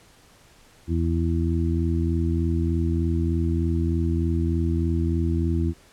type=harmonic tone; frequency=83.3 Hz; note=E2; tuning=19 cents sharp; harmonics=1 / 2 / 3 / 4; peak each=-22 / -28 / -29 / -28 dBFS; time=0.87-5.74 s; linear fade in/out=50 ms; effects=pink hiss -54 dBFS RMS until 5.92 s + low-pass 11000 Hz 12 dB/octave